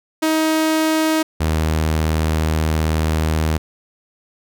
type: tone pair in turn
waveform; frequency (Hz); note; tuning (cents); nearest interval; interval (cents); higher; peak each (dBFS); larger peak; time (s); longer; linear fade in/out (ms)
sawtooth; 316 / 78.73; D#4 / D#2; +27 / +21; 2 octaves; 2406; first; -11 / -12; first; 0.22-1.23 / 1.4-3.58; second; 10
effects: none